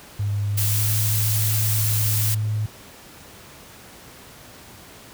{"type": "tone with pitch glide", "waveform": "sine", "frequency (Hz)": [102.1, 106.99], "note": ["G#2", "A2"], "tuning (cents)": [-29, -48], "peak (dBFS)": -20, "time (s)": [0.19, 2.66], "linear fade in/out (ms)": 5, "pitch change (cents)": 81, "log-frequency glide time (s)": [0.52, 0.88]}
{"type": "noise", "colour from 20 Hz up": "blue", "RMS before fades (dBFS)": -24, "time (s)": [0.57, 2.35], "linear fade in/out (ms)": 10}
{"effects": ["pink hiss -44 dBFS RMS until 5.13 s", "high-pass 60 Hz 12 dB/octave"]}